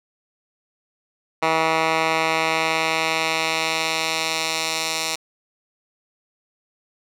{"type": "tone with band-pass filter sweep", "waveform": "10% pulse", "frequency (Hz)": 160.9, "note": "E3", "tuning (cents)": -42, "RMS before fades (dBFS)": -22, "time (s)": [1.42, 5.16], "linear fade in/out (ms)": 10, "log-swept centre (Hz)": [1500, 5300], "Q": 0.92, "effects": []}